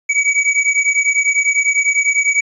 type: beating tone pair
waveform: square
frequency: 2268 / 2278 Hz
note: C#7 / C#7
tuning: +39 / +47 cents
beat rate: 10 Hz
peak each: -16 dBFS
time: 0.09-2.41 s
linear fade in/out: 10 ms
effects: resampled to 22050 Hz